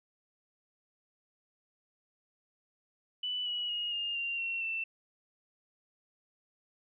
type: tone with pitch steps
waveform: sine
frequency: 2980 / 2927 / 2875 / 2824 / 2774 / 2725 / 2676 Hz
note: F#7 / F#7 / F7 / F7 / F7 / F7 / E7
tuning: +12 / -19 / +50 / +19 / -12 / -43 / +25 cents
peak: -32 dBFS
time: 3.23-4.84 s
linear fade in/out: 5 ms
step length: 230 ms
effects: none